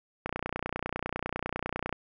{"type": "click train", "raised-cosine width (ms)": 0.5, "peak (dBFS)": -16, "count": 51, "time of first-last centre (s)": [0.26, 1.927], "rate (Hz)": 30, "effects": []}